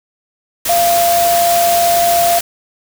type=tone in noise; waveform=sine; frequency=690 Hz; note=F5; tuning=21 cents flat; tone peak=-10 dBFS; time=0.69-2.39 s; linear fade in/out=5 ms; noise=white; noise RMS=-18 dBFS; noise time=0.65-2.41 s; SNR=+5 dB; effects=none